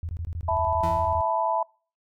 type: tone bursts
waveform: sine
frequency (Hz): 84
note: E2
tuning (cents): +33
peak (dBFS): -28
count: 15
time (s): 0.03-1.209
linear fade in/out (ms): 0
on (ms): 59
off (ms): 21
type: chord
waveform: sine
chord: E suspended fourth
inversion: none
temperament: just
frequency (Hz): 659.3 / 879 / 988.9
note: E5 / A5 / B5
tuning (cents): 0 / -2 / +2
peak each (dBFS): -26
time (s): 0.48-1.63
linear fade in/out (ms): 5
type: tone with exponential decay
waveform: 30% pulse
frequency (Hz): 167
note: E3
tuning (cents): +23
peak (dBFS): -26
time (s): 0.83-1.34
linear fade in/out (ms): 5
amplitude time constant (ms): 110
effects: noise-tail reverb RT60 0.4 s tail -26 dB re dry